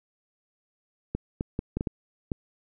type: clicks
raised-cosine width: 3 ms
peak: -15 dBFS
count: 7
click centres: 1.15 / 1.409 / 1.591 / 1.77 / 1.809 / 1.872 / 2.318 s
effects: none